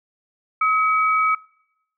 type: tone pair together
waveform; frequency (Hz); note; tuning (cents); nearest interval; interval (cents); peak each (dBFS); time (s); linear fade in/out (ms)
sine; 1276.8 / 2275; D#6 / C#7; +44 / +44; minor seventh; 1000; -16 / -23; 0.61-1.35; 5
effects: noise-tail reverb RT60 0.8 s tail -24 dB re dry